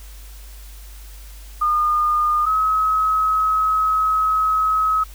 sine tone pair in turn, 1218 / 1278.5 Hz, D#6 / D#6, -37 / +47 cents, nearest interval minor second, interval 84 cents, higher second, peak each -15 dBFS, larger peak neither, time 1.61-2.46 / 2.46-5.04 s, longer second, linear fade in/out 10 ms, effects added 50 Hz sine -36 dBFS peak until 5.14 s + white hiss -46 dBFS RMS until 5.14 s

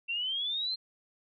sine exponential sweep, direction up, 2694 to 4200 Hz, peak -30 dBFS, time 0.08-0.76 s, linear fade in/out 20 ms, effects none

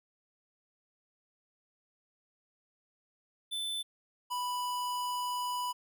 square tone pair in turn, 3520 / 987.8 Hz, A7 / B5, 0 / 0 cents, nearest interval octave + minor seventh, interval 2200 cents, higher first, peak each -34 / -33 dBFS, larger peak second, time 3.51-3.83 / 4.3-5.73 s, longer second, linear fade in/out 20 ms, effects none

